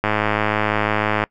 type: click train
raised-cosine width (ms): 0.5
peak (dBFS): -3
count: 128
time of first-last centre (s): 0.04-1.238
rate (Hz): 106
effects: noise-tail reverb RT60 0.1 s tail -23 dB re dry